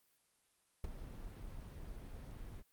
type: noise with ADSR envelope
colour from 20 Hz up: brown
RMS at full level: -37 dBFS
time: 0.84-2.63 s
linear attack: 3 ms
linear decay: 16 ms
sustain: -11 dB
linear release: 38 ms
effects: white hiss -75 dBFS RMS until 2.72 s + Opus 32 kbps